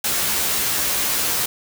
white noise with comb filter, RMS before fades -21 dBFS, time 0.04-1.46 s, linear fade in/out 5 ms, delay 14 ms, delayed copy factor +0.8, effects none

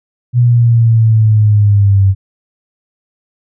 sine linear sweep, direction down, 122.7 to 95.8 Hz, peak -5 dBFS, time 0.33-2.15 s, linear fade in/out 50 ms, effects none

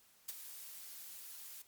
blue noise with ADSR envelope, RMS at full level -39 dBFS, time 0.28-1.62 s, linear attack 11 ms, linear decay 24 ms, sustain -11 dB, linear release 3 ms, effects white hiss -67 dBFS RMS until 1.67 s + MP3 96 kbps

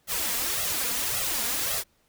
white noise with flanger, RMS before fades -28 dBFS, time 0.07-1.84 s, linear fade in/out 50 ms, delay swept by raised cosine 1.5 to 4.3 ms, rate 1.8 Hz, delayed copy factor +0.95, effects pink hiss -67 dBFS RMS until 2.08 s

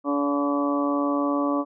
harmonic tone with a mistuned harmonic, 143.2 Hz, D3, 43 cents flat, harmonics 2 / 3 / 4 / 5 / 6 / 7 / 8, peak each -23 / -36 / -28 / -35 / -36 / -34 / -29 dBFS, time 0.04-1.65 s, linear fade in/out 50 ms, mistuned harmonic 5, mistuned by -15 cents, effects none

